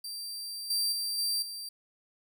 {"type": "tone with level steps", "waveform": "sawtooth", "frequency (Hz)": 4699, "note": "D8", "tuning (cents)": 0, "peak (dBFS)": [-34, -24, -28, -25, -35], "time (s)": [0.04, 1.69], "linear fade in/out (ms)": 5, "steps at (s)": [0.7, 0.92, 1.18, 1.42], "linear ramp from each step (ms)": 5, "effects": []}